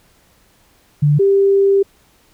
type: tone pair in turn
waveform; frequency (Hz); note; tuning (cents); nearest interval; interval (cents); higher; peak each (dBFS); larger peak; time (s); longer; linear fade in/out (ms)
sine; 146.83 / 394.4; D3 / G4; 0 / +11; octave + perfect fourth; 1711; second; -9; neither; 1.02-1.19 / 1.19-1.83; second; 10
effects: pink hiss -54 dBFS RMS until 2.33 s